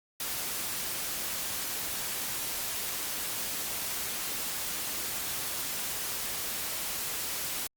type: noise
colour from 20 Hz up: white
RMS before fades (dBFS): -34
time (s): 0.2-7.67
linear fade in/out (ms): 2
effects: Opus 48 kbps